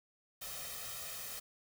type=noise with comb filter; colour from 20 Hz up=white; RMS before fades=-44 dBFS; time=0.41-1.4 s; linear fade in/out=10 ms; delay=1.6 ms; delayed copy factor=+0.85; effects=none